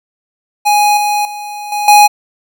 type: tone with level steps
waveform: square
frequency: 830.6 Hz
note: G#5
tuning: in tune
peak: -8 / -12 / -23 / -15 / -3 dBFS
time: 0.65-2.08 s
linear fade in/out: 20 ms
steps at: 0.97 / 1.25 / 1.72 / 1.88 s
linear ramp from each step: 2 ms
effects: none